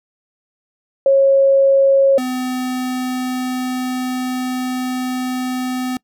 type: tone pair in turn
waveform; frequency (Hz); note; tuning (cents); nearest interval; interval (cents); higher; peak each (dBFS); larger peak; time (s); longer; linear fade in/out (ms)
sine / square; 546 / 254; C#5 / B3; -26 / +49; octave + minor second; 1325; first; -8 / -20; first; 1.06-2.18 / 2.18-5.97; second; 2
effects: noise-tail reverb RT60 0.1 s tail -24 dB re dry